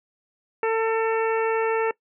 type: harmonic tone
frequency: 448 Hz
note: A4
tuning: 31 cents sharp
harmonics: 1 / 2 / 3 / 4 / 5 / 6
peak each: -21 / -27 / -31 / -33 / -35 / -37 dBFS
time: 0.63-1.91 s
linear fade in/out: 2 ms
effects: noise-tail reverb RT60 0.1 s tail -22 dB re dry